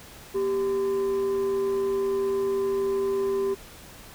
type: tone with frequency modulation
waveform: sine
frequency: 392 Hz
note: G4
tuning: in tune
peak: -21 dBFS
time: 0.34-3.55 s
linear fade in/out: 20 ms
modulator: 629 Hz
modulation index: 0.31
effects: tanh soft clip ceiling -20 dBFS + pink hiss -46 dBFS RMS until 4.14 s